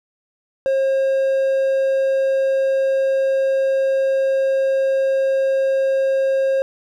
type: tone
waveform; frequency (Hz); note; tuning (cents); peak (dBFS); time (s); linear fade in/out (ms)
triangle; 537; C5; +45; -13; 0.66-6.62; 0
effects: none